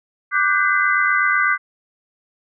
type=chord; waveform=sine; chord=G major seventh; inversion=second; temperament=equal with one note detuned; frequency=1174.7 / 1480 / 1568 / 2028 Hz; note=D6 / F#6 / G6 / B6; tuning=0 / 0 / 0 / +45 cents; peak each=-20 dBFS; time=0.31-1.58 s; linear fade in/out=50 ms; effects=none